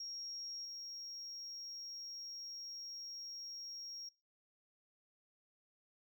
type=tone with level steps; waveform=triangle; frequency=5588 Hz; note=F8; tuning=in tune; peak=-40 / -43 dBFS; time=0-4.09 s; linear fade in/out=5 ms; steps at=0.65 s; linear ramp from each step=2 ms; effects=noise-tail reverb RT60 0.3 s tail -25 dB re dry + tanh soft clip ceiling -40 dBFS